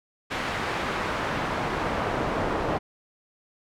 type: noise with band-pass filter sweep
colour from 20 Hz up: brown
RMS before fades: -28 dBFS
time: 0.3-2.79 s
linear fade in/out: 20 ms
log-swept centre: 2000 to 810 Hz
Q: 0.76
effects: none